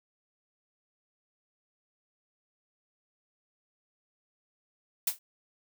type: noise with exponential decay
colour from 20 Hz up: blue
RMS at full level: -22 dBFS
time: 5.07-5.19 s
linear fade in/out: 5 ms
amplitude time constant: 24 ms
effects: none